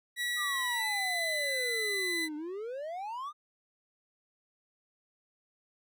30% pulse tone with pitch glide, 1939 to 2004 Hz, B6 to B6, -32 to +25 cents, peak -28 dBFS, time 0.16-2.29 s, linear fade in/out 50 ms, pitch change +57 cents, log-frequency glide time 0.73-0.89 s
triangle exponential two-way sweep, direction down then up, 1244.5 to 295.4 to 1244.5 Hz, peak -34 dBFS, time 0.36-3.33 s, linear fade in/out 50 ms, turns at 2.36 s
effects none

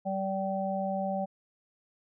harmonic tone, 193.1 Hz, G3, 26 cents flat, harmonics 1 / 3 / 4, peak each -33 / -33 / -33 dBFS, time 0.05-1.26 s, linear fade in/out 20 ms, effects none

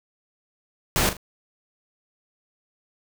pink noise with echo, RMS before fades -21 dBFS, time 0.96-1.09 s, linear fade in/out 0 ms, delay 39 ms, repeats 2, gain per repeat -10 dB, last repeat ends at 1.168 s, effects none

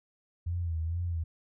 sine tone with vibrato, 83.9 Hz, E2, 31 cents sharp, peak -29 dBFS, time 0.46-1.24 s, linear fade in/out 10 ms, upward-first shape sine, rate 2.2 Hz, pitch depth 78 cents each way, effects none

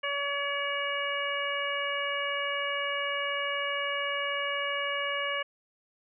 harmonic tone with a mistuned harmonic, 567 Hz, C#5, 39 cents sharp, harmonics 1 / 2 / 3 / 4 / 5, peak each -35 / -35 / -35 / -35 / -35 dBFS, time 0.03-5.43 s, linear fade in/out 10 ms, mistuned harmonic 5, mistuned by +23 cents, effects none

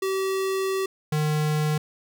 square tone pair in turn, 383.7 / 152.27 Hz, G4 / D#3, -37 / -37 cents, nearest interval octave + major third, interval 1600 cents, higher first, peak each -24 / -22 dBFS, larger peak second, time 0.02-0.86 / 1.12-1.78 s, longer first, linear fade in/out 5 ms, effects none

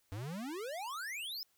square exponential sweep, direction up, 92.5 to 5350 Hz, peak -40 dBFS, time 0.12-1.43 s, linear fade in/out 0 ms, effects white hiss -74 dBFS RMS until 1.57 s

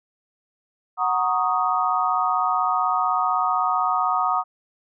sine chord, D# minor seventh, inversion first, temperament equal, 740 / 932.3 / 1108.7 / 1244.5 Hz, F#5 / A#5 / C#6 / D#6, 0 / 0 / 0 / 0 cents, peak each -24 / -26 / -27 / -22 dBFS, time 0.97-4.44 s, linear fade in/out 50 ms, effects none

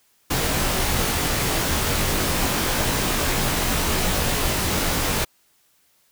pink noise with comb filter, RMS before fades -22 dBFS, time 0.3-5.25 s, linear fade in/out 10 ms, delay 20 ms, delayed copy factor -0.8, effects white hiss -62 dBFS RMS until 6.11 s

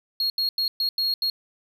triangle tone bursts at uneven times, 4291 Hz, C8, 43 cents sharp, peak -20 dBFS, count 6, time 0.2-0.3 / 0.38-0.49 / 0.58-0.68 / 0.8-0.89 / 0.98-1.14 / 1.22-1.3 s, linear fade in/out 2 ms, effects none

